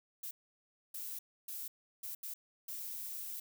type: noise bursts at uneven times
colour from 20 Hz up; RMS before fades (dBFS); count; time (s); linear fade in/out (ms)
violet; -43; 6; 0.23-0.31 / 0.94-1.19 / 1.48-1.68 / 2.03-2.15 / 2.23-2.34 / 2.68-3.4; 5
effects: none